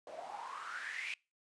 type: noise with band-pass filter sweep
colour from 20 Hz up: white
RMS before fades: -44 dBFS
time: 0.07-1.14 s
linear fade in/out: 2 ms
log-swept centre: 570 to 2500 Hz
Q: 9.3
effects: noise-tail reverb RT60 0.3 s tail -26 dB re dry + resampled to 22050 Hz